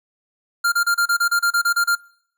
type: tone bursts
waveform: square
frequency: 1396.9 Hz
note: F6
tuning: in tune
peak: -16 dBFS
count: 12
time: 0.64-1.954 s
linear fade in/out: 10 ms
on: 82 ms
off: 30 ms
effects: noise-tail reverb RT60 0.7 s tail -24 dB re dry